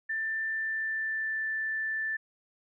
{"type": "tone with pitch glide", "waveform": "sine", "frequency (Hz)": [1778, 1763.7], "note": ["A6", "A6"], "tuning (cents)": [18, 4], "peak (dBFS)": -29, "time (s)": [0.09, 2.17], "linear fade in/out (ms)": 10, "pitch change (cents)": -14, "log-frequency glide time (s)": [0.46, 1.44], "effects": []}